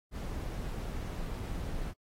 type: noise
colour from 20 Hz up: brown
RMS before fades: -37 dBFS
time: 0.11-1.94 s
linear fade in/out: 50 ms
effects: AAC 48 kbps